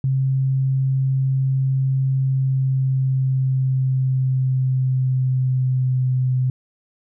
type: tone with pitch glide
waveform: sine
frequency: 133.3 to 128.24 Hz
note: C3 to C3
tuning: +33 to -34 cents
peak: -16 dBFS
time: 0.04-6.5 s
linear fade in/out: 2 ms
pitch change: -67 cents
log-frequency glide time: 2.14-6.27 s
effects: none